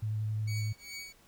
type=tone with vibrato; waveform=sine; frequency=107.7 Hz; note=A2; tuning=37 cents flat; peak=-30 dBFS; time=0.02-0.73 s; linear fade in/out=10 ms; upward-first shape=sine; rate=11 Hz; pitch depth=14 cents each way
type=tone with tremolo; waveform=20% pulse; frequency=2249 Hz; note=C#7; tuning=24 cents sharp; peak=-34 dBFS; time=0.47-1.13 s; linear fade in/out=10 ms; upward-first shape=triangle; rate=2.5 Hz; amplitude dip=100%
effects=pink hiss -62 dBFS RMS until 1.27 s